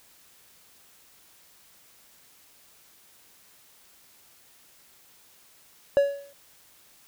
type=tone with exponential decay; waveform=triangle; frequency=563 Hz; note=C#5; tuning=27 cents sharp; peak=-12 dBFS; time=5.97-6.33 s; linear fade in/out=0 ms; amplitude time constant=78 ms; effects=white hiss -57 dBFS RMS until 7.07 s